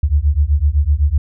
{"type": "beating tone pair", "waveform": "sine", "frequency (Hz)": [69.3, 77.2], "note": ["C#2", "D#2"], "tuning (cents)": [0, -13], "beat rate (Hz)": 7.9, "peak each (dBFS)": -14, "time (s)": [0.03, 1.18], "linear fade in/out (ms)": 5, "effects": []}